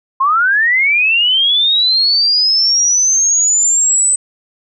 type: linear sweep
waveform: sine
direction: up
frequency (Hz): 1039 to 8100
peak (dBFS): -9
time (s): 0.2-4.16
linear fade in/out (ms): 10
effects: none